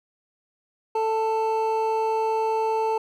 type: tone pair together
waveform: triangle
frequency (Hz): 442.5 / 885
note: A4 / A5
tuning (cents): +10 / +10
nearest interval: octave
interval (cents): 1200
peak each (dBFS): -22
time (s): 0.95-2.98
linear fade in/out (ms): 5
effects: none